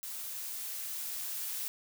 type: noise with level ramp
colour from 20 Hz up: blue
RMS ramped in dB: -41 to -37 dBFS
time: 0.03-1.68 s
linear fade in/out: 0 ms
effects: none